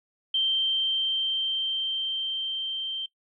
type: tone with level ramp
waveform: sine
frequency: 3136 Hz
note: G7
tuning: in tune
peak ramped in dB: -21 to -29 dBFS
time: 0.34-3.06 s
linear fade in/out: 5 ms
effects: noise-tail reverb RT60 0.1 s tail -19 dB re dry